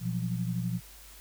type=tone cluster; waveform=sine; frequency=120.1 / 173.2 / 185.2 Hz; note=B2 / F3 / F#3; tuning=-48 / -14 / +2 cents; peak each=-32 / -32 / -37 dBFS; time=0-0.81 s; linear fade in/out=50 ms; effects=added 50 Hz sine -52 dBFS peak until 1.2 s + white hiss -52 dBFS RMS until 1.2 s